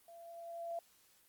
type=tone with level ramp; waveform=sine; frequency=678 Hz; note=E5; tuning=49 cents sharp; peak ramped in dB=-53 to -37 dBFS; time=0.08-0.79 s; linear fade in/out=2 ms; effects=white hiss -68 dBFS RMS until 1.28 s + Opus 32 kbps